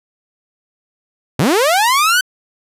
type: linear sweep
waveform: sawtooth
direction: up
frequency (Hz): 110 to 1541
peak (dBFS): -7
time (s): 1.39-2.21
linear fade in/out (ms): 5
effects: resampled to 32000 Hz